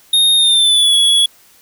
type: tone with pitch glide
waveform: square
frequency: 3700 to 3373 Hz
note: A#7 to G#7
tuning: -14 to +26 cents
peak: -9 dBFS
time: 0.13-1.26 s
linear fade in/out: 5 ms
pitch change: -160 cents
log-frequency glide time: 0.36-0.95 s
effects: white hiss -48 dBFS RMS until 1.61 s